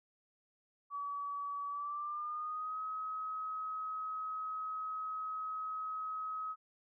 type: tone with pitch glide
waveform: sine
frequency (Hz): 1141 to 1273.4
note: C#6 to D#6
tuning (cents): +50 to +40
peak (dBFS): -37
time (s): 0.9-6.56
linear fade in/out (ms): 50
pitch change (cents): +190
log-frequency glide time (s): 1.68-2.8
effects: none